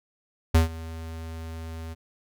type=tone with ADSR envelope; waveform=square; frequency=81.4 Hz; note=E2; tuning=21 cents flat; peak=-14 dBFS; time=0.54-1.95 s; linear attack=10 ms; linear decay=130 ms; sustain=-21 dB; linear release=26 ms; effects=none